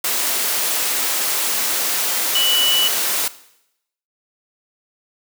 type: tone in noise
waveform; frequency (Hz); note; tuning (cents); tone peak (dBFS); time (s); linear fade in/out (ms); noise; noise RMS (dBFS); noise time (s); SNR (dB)
sine; 2960; F#7; 0; -15; 2.35-2.88; 5; white; -20; 0.04-3.28; +2
effects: noise-tail reverb RT60 0.8 s tail -17 dB re dry + high-pass 300 Hz 12 dB/octave